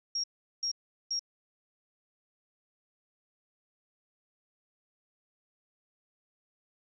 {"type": "tone bursts", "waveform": "sine", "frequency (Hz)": 5588, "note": "F8", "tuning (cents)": 0, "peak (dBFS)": -29, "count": 3, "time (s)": [0.15, 1.194], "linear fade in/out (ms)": 5, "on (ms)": 88, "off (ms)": 390, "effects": []}